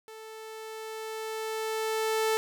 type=tone with level ramp; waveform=sawtooth; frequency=440 Hz; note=A4; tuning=in tune; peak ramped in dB=-40 to -20 dBFS; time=0.08-2.37 s; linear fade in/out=0 ms; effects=none